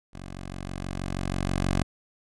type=tone with level ramp; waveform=10% pulse; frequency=46.25 Hz; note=F#1; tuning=in tune; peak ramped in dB=-31 to -14 dBFS; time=0.13-1.83 s; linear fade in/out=10 ms; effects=resampled to 24000 Hz